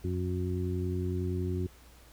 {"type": "harmonic tone", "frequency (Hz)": 90.8, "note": "F#2", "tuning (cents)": -32, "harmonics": [1, 2, 3, 4], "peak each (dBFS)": [-31, -37, -39, -36], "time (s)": [0.04, 1.67], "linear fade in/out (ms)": 5, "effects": ["added 60 Hz sine -55 dBFS peak until 2.12 s", "pink hiss -58 dBFS RMS until 2.12 s"]}